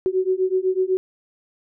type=beating tone pair; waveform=sine; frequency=370 / 378 Hz; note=F#4 / F#4; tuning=0 / +37 cents; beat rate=8 Hz; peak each=-21 / -21 dBFS; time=0.06-0.97 s; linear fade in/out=0 ms; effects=none